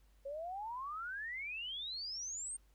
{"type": "exponential sweep", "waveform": "sine", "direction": "up", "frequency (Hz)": [538, 8860], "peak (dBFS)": -40, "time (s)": [0.25, 2.57], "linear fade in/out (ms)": 10, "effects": ["added 50 Hz sine -64 dBFS peak until 2.74 s", "pink hiss -75 dBFS RMS until 2.74 s"]}